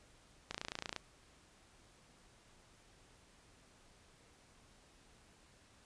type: click train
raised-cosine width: 0.2 ms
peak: -22 dBFS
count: 14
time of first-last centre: 0.51-0.963 s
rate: 28.7 Hz
effects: pink hiss -65 dBFS RMS until 5.85 s + resampled to 22050 Hz